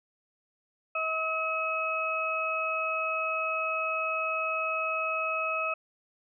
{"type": "harmonic tone", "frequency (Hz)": 640, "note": "D#5", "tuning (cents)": 49, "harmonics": [1, 2, 4], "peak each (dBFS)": [-34, -31, -31], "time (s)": [0.95, 5.74], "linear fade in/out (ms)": 5, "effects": []}